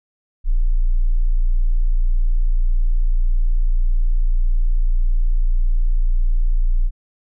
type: tone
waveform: sine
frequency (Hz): 29.14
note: A#0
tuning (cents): 0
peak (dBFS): -12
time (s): 0.44-6.91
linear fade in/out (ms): 50
effects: none